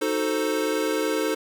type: chord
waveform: square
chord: D# diminished seventh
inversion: none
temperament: equal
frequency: 311.1 / 370 / 440 / 523.3 Hz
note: D#4 / F#4 / A4 / C5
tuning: 0 / 0 / 0 / 0 cents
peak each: -28 / -33 / -27 / -30 dBFS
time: 0.01-1.35 s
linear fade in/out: 10 ms
effects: none